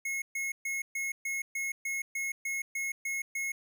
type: tone bursts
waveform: square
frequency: 2170 Hz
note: C#7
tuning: 37 cents flat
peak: -32 dBFS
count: 12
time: 0.05-3.52 s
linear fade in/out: 5 ms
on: 170 ms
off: 130 ms
effects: none